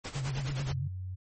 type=noise with tremolo; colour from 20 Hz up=pink; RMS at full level=-37 dBFS; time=0.04-0.73 s; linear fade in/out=10 ms; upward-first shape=sine; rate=9.5 Hz; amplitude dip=75%
type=tone with vibrato; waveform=sine; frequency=135.1 Hz; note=C#3; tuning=44 cents flat; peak=-31 dBFS; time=0.15-0.88 s; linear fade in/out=10 ms; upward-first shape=sine; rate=9.1 Hz; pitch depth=99 cents each way
type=tone; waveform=sine; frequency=92.5 Hz; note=F#2; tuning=in tune; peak=-35 dBFS; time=0.69-1.16 s; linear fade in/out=20 ms
effects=MP3 32 kbps